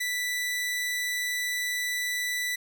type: tone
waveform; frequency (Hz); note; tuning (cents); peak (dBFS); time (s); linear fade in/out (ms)
sawtooth; 1975.5; B6; 0; -24; 0-2.56; 10
effects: none